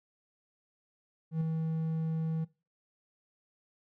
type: tone with ADSR envelope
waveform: triangle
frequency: 160.8 Hz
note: E3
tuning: 43 cents flat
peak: -24 dBFS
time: 1.31-2.45 s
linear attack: 100 ms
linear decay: 4 ms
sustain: -4 dB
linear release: 15 ms
effects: noise-tail reverb RT60 0.3 s tail -21 dB re dry